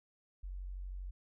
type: tone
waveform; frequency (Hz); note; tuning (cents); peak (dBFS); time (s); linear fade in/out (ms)
sine; 46.25; F#1; 0; -40; 0.43-1.11; 10
effects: none